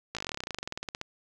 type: slowing click train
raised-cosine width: 0.2 ms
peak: -17 dBFS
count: 25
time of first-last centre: 0.15-1.014 s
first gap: 17 ms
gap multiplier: 1.06
effects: none